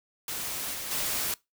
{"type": "noise with level steps", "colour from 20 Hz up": "white", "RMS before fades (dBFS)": [-34, -36, -30], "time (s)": [0.28, 1.34], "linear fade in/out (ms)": 2, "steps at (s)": [0.74, 0.91], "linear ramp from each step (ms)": 2, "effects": ["noise-tail reverb RT60 0.2 s tail -22 dB re dry"]}